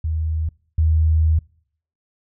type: tone pair in turn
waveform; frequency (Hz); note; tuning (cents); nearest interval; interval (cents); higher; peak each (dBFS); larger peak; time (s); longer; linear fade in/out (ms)
sine; 79.3 / 79.3; D#2 / D#2; +33 / +33; unison; 0; neither; -19 / -13; second; 0.04-0.49 / 0.78-1.39; second; 5
effects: noise-tail reverb RT60 0.6 s tail -25 dB re dry